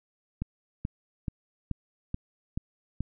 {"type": "click train", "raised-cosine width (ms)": 5, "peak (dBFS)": -18, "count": 7, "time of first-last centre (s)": [0.42, 3.006], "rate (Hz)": 2.32, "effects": []}